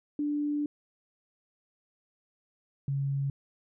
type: tone pair in turn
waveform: sine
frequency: 293.7 / 138.61 Hz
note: D4 / C#3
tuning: 0 / 0 cents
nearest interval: octave + minor second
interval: 1300 cents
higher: first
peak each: -27 dBFS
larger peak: neither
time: 0.19-0.66 / 2.88-3.3 s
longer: first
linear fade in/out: 2 ms
effects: none